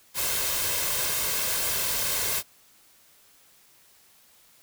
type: noise with comb filter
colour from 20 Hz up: white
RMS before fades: -27 dBFS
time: 0.14-2.43 s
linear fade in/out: 50 ms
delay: 1.9 ms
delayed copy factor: +0.5
effects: white hiss -58 dBFS RMS until 4.62 s